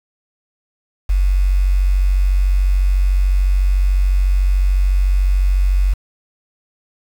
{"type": "tone with quantisation", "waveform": "sine", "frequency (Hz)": 46.92, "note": "F#1", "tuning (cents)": 25, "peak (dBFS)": -11, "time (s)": [1.09, 5.94], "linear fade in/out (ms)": 10, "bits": 6, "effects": []}